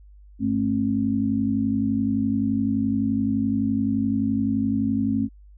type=tone cluster; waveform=sine; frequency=101 / 218.2 / 269.9 Hz; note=G#2 / A3 / C#4; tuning=-48 / -14 / -46 cents; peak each=-30 / -23 / -23 dBFS; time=0.39-5.29 s; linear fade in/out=50 ms; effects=added 50 Hz sine -45 dBFS peak until 5.57 s